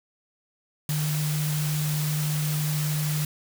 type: tone in noise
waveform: sine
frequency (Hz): 151.2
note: D#3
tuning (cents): -49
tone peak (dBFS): -24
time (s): 0.89-3.25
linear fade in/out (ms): 2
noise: white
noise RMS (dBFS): -33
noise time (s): 0.89-3.25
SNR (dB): +6
effects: none